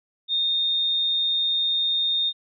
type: tone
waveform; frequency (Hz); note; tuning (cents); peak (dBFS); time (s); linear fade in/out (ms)
sine; 3665; A#7; -30; -20; 0.28-2.33; 50
effects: none